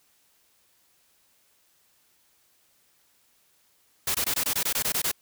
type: noise bursts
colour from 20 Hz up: white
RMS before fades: -26 dBFS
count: 11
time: 4.07-5.116 s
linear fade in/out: 5 ms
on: 76 ms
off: 21 ms
effects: white hiss -65 dBFS RMS until 5.21 s